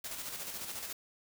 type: noise with tremolo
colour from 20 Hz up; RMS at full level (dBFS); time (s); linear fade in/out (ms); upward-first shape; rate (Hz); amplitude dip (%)
white; -40; 0.04-0.93; 5; square; 14; 40
effects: none